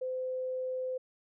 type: tone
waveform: sine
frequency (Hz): 513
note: C5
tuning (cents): -34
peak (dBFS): -32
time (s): 0.01-0.98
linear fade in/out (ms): 10
effects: none